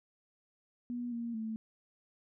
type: tone with pitch steps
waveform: sine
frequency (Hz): 242.4 / 234.1 / 221.2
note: B3 / A#3 / A3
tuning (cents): -32 / +8 / +9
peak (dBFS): -35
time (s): 0.9-1.56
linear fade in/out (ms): 0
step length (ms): 220
effects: none